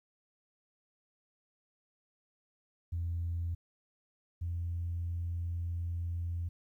sine tone pair in turn, 85.1 / 85.69 Hz, F2 / F2, -44 / -32 cents, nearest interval unison, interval 12 cents, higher second, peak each -31 / -32 dBFS, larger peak first, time 2.92-3.55 / 4.41-6.49 s, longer second, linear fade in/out 10 ms, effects tanh soft clip ceiling -28 dBFS + 12-bit

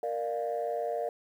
sine chord, Bb major, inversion none, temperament equal with one note detuned, 466.2 / 598.6 / 698.5 Hz, Bb4 / D5 / F5, 0 / +33 / 0 cents, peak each -33 dBFS, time 0.03-1.09 s, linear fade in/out 2 ms, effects tanh soft clip ceiling -23 dBFS + 10-bit

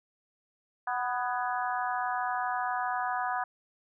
harmonic tone with a mistuned harmonic, 247.7 Hz, B3, 5 cents sharp, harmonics 3 / 4 / 5 / 6 / 7, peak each -32 / -34 / -36 / -38 / -39 dBFS, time 0.87-3.44 s, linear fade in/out 5 ms, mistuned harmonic 7, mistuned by -56 cents, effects none

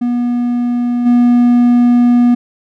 triangle tone with level steps, 242.1 Hz, B3, 34 cents flat, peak -10 / -4 dBFS, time 0.01-2.35 s, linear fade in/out 10 ms, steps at 1.05 s, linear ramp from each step 20 ms, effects none

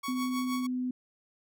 sawtooth tone with tremolo, 1116 Hz, C#6, 11 cents sharp, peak -29 dBFS, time 0.03-0.67 s, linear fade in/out 10 ms, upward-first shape triangle, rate 6.4 Hz, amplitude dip 75%
sine tone with pitch glide, 254.2 to 251.9 Hz, C4 to B3, -50 to +34 cents, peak -29 dBFS, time 0.08-0.91 s, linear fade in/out 5 ms, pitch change -16 cents, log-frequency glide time 0.4-0.8 s
effects none

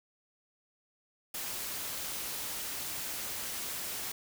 white noise, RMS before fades -38 dBFS, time 1.34-4.12 s, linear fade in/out 5 ms, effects none

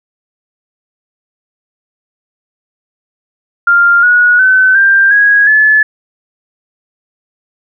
sine tone with pitch steps, 1396.9 / 1457.1 / 1519.8 / 1585.3 / 1653.5 / 1724.8 Hz, F6 / F#6 / F#6 / G6 / G#6 / A6, 0 / -27 / +46 / +19 / -8 / -35 cents, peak -4 dBFS, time 3.67-5.83 s, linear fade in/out 5 ms, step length 360 ms, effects none

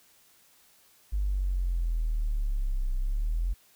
triangle exponential two-way sweep, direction down then up, 51 to 31.38 to 45.68 Hz, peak -21 dBFS, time 1.12-3.54 s, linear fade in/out 20 ms, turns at 2.94 s, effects tanh soft clip ceiling -23 dBFS + white hiss -61 dBFS RMS until 3.75 s

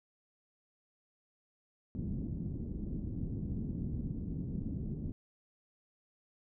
white low-pass noise, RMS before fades -38 dBFS, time 1.95-5.12 s, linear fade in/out 0 ms, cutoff 240 Hz, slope 24 dB/octave, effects none

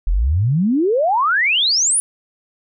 sine exponential sweep, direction up, 37.72 to 10460 Hz, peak -13 dBFS, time 0.07-2 s, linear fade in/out 0 ms, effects none

